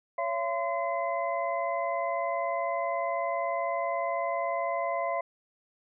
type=tone cluster; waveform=sine; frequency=558 / 678 / 1028 / 2047 Hz; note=C#5 / E5 / C6 / C7; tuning=+11 / +49 / -31 / -38 cents; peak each=-34 / -30 / -33 / -39 dBFS; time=0.18-5.21 s; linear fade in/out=5 ms; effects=none